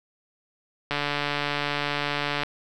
click train, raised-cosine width 0.3 ms, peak -10 dBFS, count 222, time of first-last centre 0.91-2.434 s, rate 145 Hz, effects none

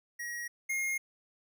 square tone pair in turn, 1900 / 2139 Hz, A#6 / C7, +33 / +38 cents, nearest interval major second, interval 205 cents, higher second, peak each -37 / -31 dBFS, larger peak second, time 0.19-0.48 / 0.69-0.98 s, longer neither, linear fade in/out 10 ms, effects none

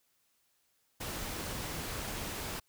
pink noise, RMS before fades -39 dBFS, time 1-2.6 s, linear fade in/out 10 ms, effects white hiss -74 dBFS RMS until 2.68 s

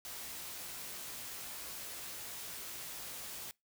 white noise with comb filter, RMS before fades -45 dBFS, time 0.05-3.51 s, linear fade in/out 0 ms, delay 18 ms, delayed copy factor +0.5, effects noise-tail reverb RT60 0.2 s tail -24 dB re dry

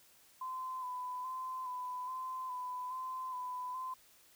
sine tone with vibrato, 1015 Hz, B5, 47 cents sharp, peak -38 dBFS, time 0.41-3.94 s, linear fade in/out 5 ms, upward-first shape square, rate 1.2 Hz, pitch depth 25 cents each way, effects white hiss -64 dBFS RMS until 4.35 s

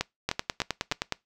two click trains, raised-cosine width 0.2 ms, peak -9 / -9 dBFS, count 4 / 9, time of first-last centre 0.01-0.922 / 0.29-1.123 s, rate 3.29 / 9.6 Hz, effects noise-tail reverb RT60 0.2 s tail -23 dB re dry

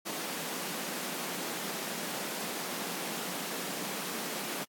pink high-pass noise, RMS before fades -37 dBFS, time 0.05-4.65 s, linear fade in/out 20 ms, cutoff 170 Hz, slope 48 dB/octave, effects AAC 64 kbps

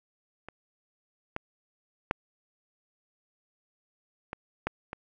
clicks, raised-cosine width 0.5 ms, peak -26 / -17 / -10 / -20 / -13 / -21 dBFS, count 6, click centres 0.486 / 1.364 / 2.111 / 4.331 / 4.67 / 4.931 s, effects none

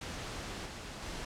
pink noise with level steps, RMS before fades -41 / -44 / -41 dBFS, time 0.01-1.25 s, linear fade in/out 5 ms, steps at 0.65 / 1.02 s, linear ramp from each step 10 ms, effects low-pass 7000 Hz 12 dB/octave

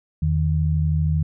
sine tone pair together, 82.1 / 154.98 Hz, E2 / D#3, -6 / -7 cents, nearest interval major seventh, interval 1099 cents, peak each -20 dBFS, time 0.22-1.23 s, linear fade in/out 5 ms, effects none

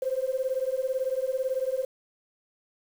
sine beating tone pair, 513 / 531 Hz, C5 / C5, -34 / +25 cents, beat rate 18 Hz, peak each -28 dBFS, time 0.02-1.85 s, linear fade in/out 5 ms, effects tanh soft clip ceiling -18 dBFS + 8-bit

